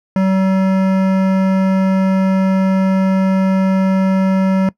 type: tone with hard clipping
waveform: sine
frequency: 190.4 Hz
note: F#3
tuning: 50 cents sharp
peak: -13 dBFS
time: 0.16-4.69 s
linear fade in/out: 2 ms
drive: 16 dB
effects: noise-tail reverb RT60 0.1 s tail -21 dB re dry